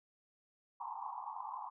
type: band-pass noise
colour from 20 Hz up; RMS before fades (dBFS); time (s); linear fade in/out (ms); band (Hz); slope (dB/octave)
pink; -44; 0.8-1.7; 10; 800 to 1100; 96
effects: none